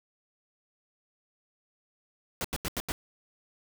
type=noise bursts; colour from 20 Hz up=pink; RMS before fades=-32 dBFS; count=5; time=2.41-2.92 s; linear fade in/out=0 ms; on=34 ms; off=85 ms; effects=none